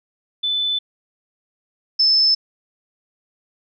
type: tone pair in turn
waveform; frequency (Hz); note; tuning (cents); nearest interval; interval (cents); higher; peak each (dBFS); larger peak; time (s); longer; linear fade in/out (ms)
sine; 3507 / 5255; A7 / E8; -6 / -6; perfect fifth; 700; second; -18 / -12; second; 0.43-0.79 / 1.99-2.35; neither; 10
effects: none